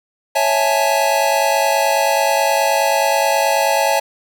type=chord; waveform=square; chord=A major seventh; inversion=first; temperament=equal; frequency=554.4 / 659.3 / 830.6 / 880 Hz; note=C#5 / E5 / G#5 / A5; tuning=0 / 0 / 0 / 0 cents; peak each=-20 dBFS; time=0.35-4 s; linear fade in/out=10 ms; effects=7-bit